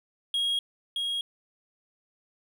triangle tone pair in turn, 3281 / 3281 Hz, G#7 / G#7, -22 / -22 cents, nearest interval unison, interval 0 cents, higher neither, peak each -23 / -26 dBFS, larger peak first, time 0.34-0.59 / 0.96-1.21 s, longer neither, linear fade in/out 2 ms, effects none

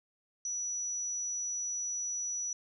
sine tone, 5890 Hz, F#8, 9 cents flat, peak -33 dBFS, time 0.45-2.53 s, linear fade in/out 2 ms, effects none

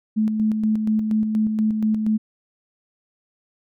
sine tone with tremolo, 216.5 Hz, A3, 28 cents flat, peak -16 dBFS, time 0.16-2.18 s, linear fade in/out 20 ms, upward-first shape square, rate 4.2 Hz, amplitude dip 40%, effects none

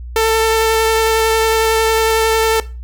sawtooth tone with vibrato, 445.6 Hz, A4, 22 cents sharp, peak -7 dBFS, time 0.16-2.6 s, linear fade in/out 2 ms, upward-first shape triangle, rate 11 Hz, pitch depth 12 cents each way, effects noise-tail reverb RT60 0.3 s tail -17 dB re dry + added 60 Hz sine -26 dBFS peak until 2.83 s

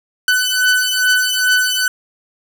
sawtooth beating tone pair, 1500 / 1502.4 Hz, F#6 / F#6, +23 / +26 cents, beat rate 2.4 Hz, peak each -12 dBFS, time 0.28-1.88 s, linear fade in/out 2 ms, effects none

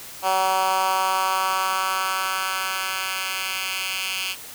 10% pulse tone with high-pass filter sweep, 189.1 Hz, F#3, 38 cents sharp, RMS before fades -24 dBFS, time 0.22-4.36 s, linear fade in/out 50 ms, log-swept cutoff 750 to 2600 Hz, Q 2.1, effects white hiss -39 dBFS RMS until 4.54 s

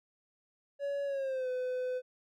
triangle tone with pitch glide, 564 to 505.4 Hz, C#5 to B4, +30 to +40 cents, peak -30 dBFS, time 0.79-2.02 s, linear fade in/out 50 ms, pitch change -190 cents, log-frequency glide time 1.05-1.49 s, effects none

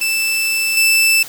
sawtooth tone with level steps, 2644 Hz, E7, 5 cents sharp, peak -12 / -7 dBFS, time 0.01-1.23 s, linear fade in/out 5 ms, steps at 0.77 s, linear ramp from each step 2 ms, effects white hiss -33 dBFS RMS until 1.28 s

